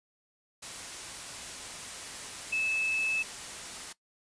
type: tone in noise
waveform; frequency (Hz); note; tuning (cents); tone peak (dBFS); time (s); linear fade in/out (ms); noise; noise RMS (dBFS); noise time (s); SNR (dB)
sine; 2612; E7; -17; -27; 2.52-3.23; 10; white; -41; 0.62-3.93; +11
effects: noise-tail reverb RT60 0.1 s tail -18 dB re dry + resampled to 22050 Hz